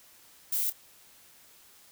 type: noise with echo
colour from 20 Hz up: violet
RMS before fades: -29 dBFS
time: 0.52-0.7 s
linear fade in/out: 5 ms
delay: 26 ms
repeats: 1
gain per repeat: -13 dB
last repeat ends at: 0.726 s
effects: white hiss -57 dBFS RMS until 1.91 s